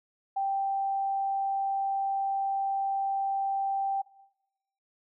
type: tone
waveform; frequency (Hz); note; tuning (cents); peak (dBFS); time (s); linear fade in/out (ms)
sine; 784; G5; 0; -26; 0.36-4.02; 10
effects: noise-tail reverb RT60 0.9 s tail -19 dB re dry